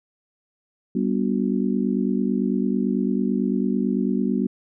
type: chord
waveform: sine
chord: G major seventh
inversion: none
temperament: just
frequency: 196 / 245 / 294 / 367.5 Hz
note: G3 / B3 / D4 / F#4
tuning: 0 / -14 / +2 / -12 cents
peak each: -23 / -23 / -29 / -29 dBFS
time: 0.95-4.47 s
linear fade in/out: 5 ms
effects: none